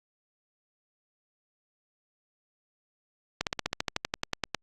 slowing click train, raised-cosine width 0.2 ms, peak -10 dBFS, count 15, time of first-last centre 3.41-4.547 s, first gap 58 ms, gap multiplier 1.05, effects Opus 48 kbps

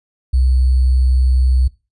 sine tone with sample-and-hold, 64 Hz, C2, 38 cents flat, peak -10 dBFS, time 0.33-1.68 s, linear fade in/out 10 ms, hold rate 4410 Hz, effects noise-tail reverb RT60 0.3 s tail -21 dB re dry + resampled to 24000 Hz

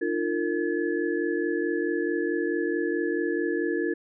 sine tone cluster, 301.6 / 346.2 / 457.8 / 1711 Hz, D4 / F4 / A#4 / A6, +46 / -15 / -31 / -49 cents, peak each -30 / -27 / -30 / -34 dBFS, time 0.01-3.94 s, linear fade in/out 10 ms, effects none

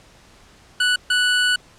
25% pulse tone bursts at uneven times, 1480 Hz, F#6, in tune, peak -12 dBFS, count 2, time 0.8-0.96 / 1.1-1.56 s, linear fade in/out 5 ms, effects pink hiss -50 dBFS RMS until 1.78 s + low-pass 8000 Hz 12 dB/octave

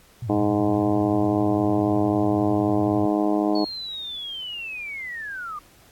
sine tone with vibrato, 110 Hz, A2, in tune, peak -27 dBFS, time 0.22-3.06 s, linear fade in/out 5 ms, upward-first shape sine, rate 11 Hz, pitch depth 200 cents each way
harmonic tone, 103.83 Hz, G#2, in tune, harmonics 2 / 3 / 4 / 5 / 6 / 7 / 8 / 9 / 10, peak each -28 / -21 / -28 / -35 / -28 / -29 / -34 / -39 / -37 dBFS, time 0.29-3.65 s, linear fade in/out 10 ms
sine linear sweep, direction down, 4435 to 1174.7 Hz, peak -30 dBFS, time 3.55-5.59 s, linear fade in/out 5 ms
effects pink hiss -54 dBFS RMS until 5.91 s + AAC 64 kbps

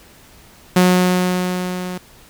sawtooth tone with level ramp, 181.6 Hz, F#3, 32 cents flat, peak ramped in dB -5 to -21 dBFS, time 0.76-1.98 s, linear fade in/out 5 ms, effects pink hiss -46 dBFS RMS until 2.29 s

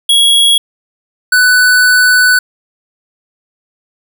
square tone pair in turn, 3322 / 1493.5 Hz, G#7 / F#6, 0 / +16 cents, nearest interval octave + major second, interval 1384 cents, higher first, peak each -6 dBFS, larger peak neither, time 0.09-0.58 / 1.32-2.39 s, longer second, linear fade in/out 5 ms, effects none

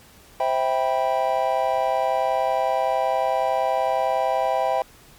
triangle chord, C major seventh, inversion none, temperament just, 523.3 / 654.1 / 784.9 / 981.1 Hz, C5 / E5 / G5 / B5, 0 / -14 / +2 / -12 cents, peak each -24 / -22 / -21 / -26 dBFS, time 0.4-4.82 s, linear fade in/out 2 ms, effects pink hiss -50 dBFS RMS until 5.18 s + MP3 96 kbps

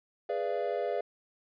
triangle chord, G# diminished seventh, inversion none, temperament equal with one note detuned, 415.3 / 493.9 / 587.3 / 685.3 Hz, G#4 / B4 / D5 / F5, 0 / 0 / 0 / -33 cents, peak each -33 dBFS, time 0.29-1.01 s, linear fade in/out 5 ms, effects resampled to 11025 Hz

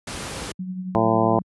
pink noise, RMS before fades -31 dBFS, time 0.07-0.52 s, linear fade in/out 5 ms
sine tone with tremolo, 184.7 Hz, F#3, 3 cents flat, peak -25 dBFS, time 0.59-1.42 s, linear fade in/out 5 ms, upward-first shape triangle, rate 11 Hz, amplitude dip 55%
harmonic tone, 112.4 Hz, A2, 37 cents sharp, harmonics 1 / 2 / 3 / 4 / 5 / 6 / 7 / 8 / 9, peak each -26 / -24 / -24 / -26 / -26 / -23 / -26 / -27 / -26 dBFS, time 0.95-1.39 s, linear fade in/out 0 ms
effects high-pass 60 Hz 12 dB/octave + resampled to 24000 Hz

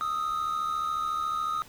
triangle tone pair together, 1244 / 1318 Hz, D#6 / E6, -1 / -1 cents, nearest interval minor second, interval 100 cents, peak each -26 / -33 dBFS, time 0.01-1.62 s, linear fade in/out 0 ms, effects pink hiss -51 dBFS RMS until 1.68 s

